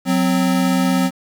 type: tone pair together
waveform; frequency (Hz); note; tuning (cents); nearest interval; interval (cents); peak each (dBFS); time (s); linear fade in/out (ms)
square; 183.9 / 260.1; F#3 / C4; -10 / -10; tritone; 600; -18; 0.05-1.11; 50
effects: 7-bit